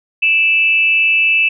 sine tone with amplitude modulation, 2637 Hz, E7, in tune, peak -7 dBFS, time 0.22-1.49 s, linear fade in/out 10 ms, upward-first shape sine, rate 277 Hz, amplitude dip 55%, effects none

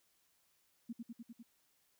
sine tone with echo, 233.1 Hz, A#3, in tune, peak -39 dBFS, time 0.89-0.93 s, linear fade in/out 10 ms, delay 100 ms, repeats 5, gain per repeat -2 dB, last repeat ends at 1.43 s, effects white hiss -75 dBFS RMS until 1.99 s

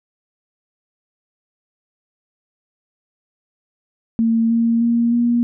sine tone with pitch steps, 227.5 / 230.9 / 234.4 / 238 Hz, A#3 / A#3 / A#3 / A#3, -42 / -16 / +10 / +36 cents, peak -13 dBFS, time 4.19-5.43 s, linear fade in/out 0 ms, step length 310 ms, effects none

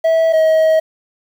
triangle tone pair in turn, 651 / 636.1 Hz, E5 / D#5, -22 / +38 cents, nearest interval unison, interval 40 cents, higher first, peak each -8 / -7 dBFS, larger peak second, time 0.04-0.33 / 0.33-0.8 s, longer second, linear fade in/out 10 ms, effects 7-bit

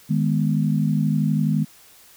sine chord, G# minor, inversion second, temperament equal, 155.56 / 207.7 / 246.9 Hz, D#3 / G#3 / B3, 0 / 0 / 0 cents, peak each -20 / -22 / -25 dBFS, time 0.09-1.65 s, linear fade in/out 20 ms, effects white hiss -50 dBFS RMS until 2.16 s

